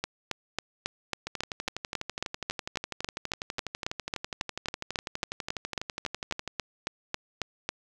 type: two click trains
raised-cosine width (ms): 0.2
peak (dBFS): -12 / -16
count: 29 / 64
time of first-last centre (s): 0.04-7.69 / 1.27-6.477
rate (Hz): 3.66 / 12.1
effects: none